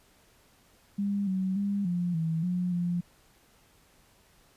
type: tone with pitch steps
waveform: sine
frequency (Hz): 201.1 / 188.4 / 200.9 / 175.9 / 162.2 / 179.3 / 174.8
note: G3 / F#3 / G3 / F3 / E3 / F3 / F3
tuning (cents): +44 / +32 / +43 / +13 / -28 / +46 / +2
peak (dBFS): -26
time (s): 0.98-3.01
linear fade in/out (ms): 10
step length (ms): 290
effects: pink hiss -62 dBFS RMS until 4.56 s + resampled to 32000 Hz